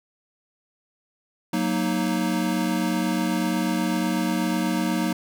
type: chord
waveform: square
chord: D# minor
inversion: first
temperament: equal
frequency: 185 / 233.1 / 311.1 Hz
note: F#3 / A#3 / D#4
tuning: 0 / 0 / 0 cents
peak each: -27 dBFS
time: 1.53-5.13 s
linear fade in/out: 5 ms
effects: none